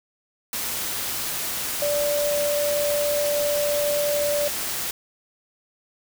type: tone in noise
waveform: sine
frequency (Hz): 584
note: D5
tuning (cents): -10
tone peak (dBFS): -21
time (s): 1.82-4.48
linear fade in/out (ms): 2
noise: white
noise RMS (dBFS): -28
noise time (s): 0.53-4.91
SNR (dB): +4
effects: none